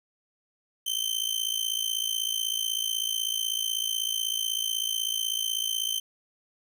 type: tone with amplitude modulation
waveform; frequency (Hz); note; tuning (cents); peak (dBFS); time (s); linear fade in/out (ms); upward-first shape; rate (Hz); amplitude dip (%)
sawtooth; 3100; G7; -20; -20; 0.86-6; 10; sine; 56.1; 85
effects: none